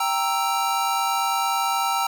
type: chord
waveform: square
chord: E diminished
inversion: first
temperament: equal with one note detuned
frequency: 784 / 932.3 / 1323.1 Hz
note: G5 / Bb5 / E6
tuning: 0 / 0 / +6 cents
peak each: -26 dBFS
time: 0-2.07 s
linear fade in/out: 5 ms
effects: none